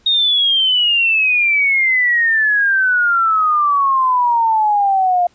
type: exponential sweep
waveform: sine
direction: down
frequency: 3729 to 698.5 Hz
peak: -11 dBFS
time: 0.06-5.27 s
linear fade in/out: 5 ms
effects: pink hiss -55 dBFS RMS until 5.34 s + resampled to 16000 Hz